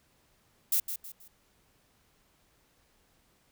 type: noise with echo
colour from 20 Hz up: violet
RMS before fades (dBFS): -26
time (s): 0.72-0.8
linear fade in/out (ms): 5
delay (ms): 160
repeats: 3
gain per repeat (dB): -9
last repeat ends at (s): 1.28
effects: pink hiss -68 dBFS RMS until 3.51 s